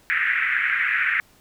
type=band-pass noise; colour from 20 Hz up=white; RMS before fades=-22 dBFS; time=0.1-1.2 s; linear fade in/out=0 ms; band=1500 to 2200 Hz; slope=48 dB/octave; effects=pink hiss -56 dBFS RMS until 1.4 s